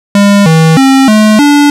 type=tone with pitch steps; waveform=square; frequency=201.7 / 160.8 / 268.2 / 214.4 / 289.7 Hz; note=G3 / E3 / C4 / A3 / D4; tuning=+50 / -43 / +43 / -45 / -24 cents; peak=-3 dBFS; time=0.15-1.7 s; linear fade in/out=2 ms; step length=310 ms; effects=low-pass 10000 Hz 12 dB/octave + 7-bit